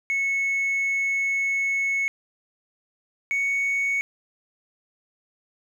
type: tone pair in turn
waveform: sine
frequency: 2200 / 2223 Hz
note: C#7 / C#7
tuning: -14 / +4 cents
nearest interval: unison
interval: 18 cents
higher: second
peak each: -19 dBFS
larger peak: neither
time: 0.1-2.08 / 3.31-4.01 s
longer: first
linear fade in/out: 0 ms
effects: tanh soft clip ceiling -20 dBFS + 9-bit